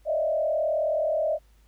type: tone with frequency modulation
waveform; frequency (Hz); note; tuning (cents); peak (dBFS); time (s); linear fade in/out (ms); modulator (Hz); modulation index
sine; 622.3; D#5; 0; -22; 0.05-1.39; 50; 38.9; 1.1
effects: added 52 Hz sine -55 dBFS peak until 1.67 s + pink hiss -66 dBFS RMS until 1.67 s